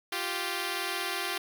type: tone pair together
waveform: 5% pulse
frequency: 348.8 / 390.3 Hz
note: F4 / G4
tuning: -2 / -8 cents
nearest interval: major second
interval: 194 cents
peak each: -22 dBFS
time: 0.12-1.38 s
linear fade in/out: 5 ms
effects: none